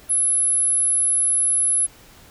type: tone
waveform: sine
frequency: 10970 Hz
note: F9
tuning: 32 cents flat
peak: -16 dBFS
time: 0.09-1.87 s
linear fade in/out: 20 ms
effects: pink hiss -48 dBFS RMS until 2.3 s